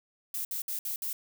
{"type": "noise bursts", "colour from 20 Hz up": "violet", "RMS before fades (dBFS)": -34, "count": 5, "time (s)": [0.34, 1.13], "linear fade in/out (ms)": 2, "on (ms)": 110, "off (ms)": 60, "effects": []}